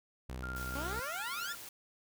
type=tone with vibrato; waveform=sawtooth; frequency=63.4 Hz; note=B1; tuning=46 cents sharp; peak=-36 dBFS; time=0.29-1 s; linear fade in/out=5 ms; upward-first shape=sine; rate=20 Hz; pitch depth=54 cents each way
type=tone with tremolo; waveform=sine; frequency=1395 Hz; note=F6; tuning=2 cents flat; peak=-39 dBFS; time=0.43-1.55 s; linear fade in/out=2 ms; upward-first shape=square; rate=17 Hz; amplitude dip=30%
type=noise; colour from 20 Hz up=white; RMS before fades=-48 dBFS; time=0.56-1.69 s; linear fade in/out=2 ms
type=exponential sweep; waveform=15% pulse; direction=up; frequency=265 to 1818 Hz; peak=-33 dBFS; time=0.75-1.53 s; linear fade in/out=5 ms
effects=none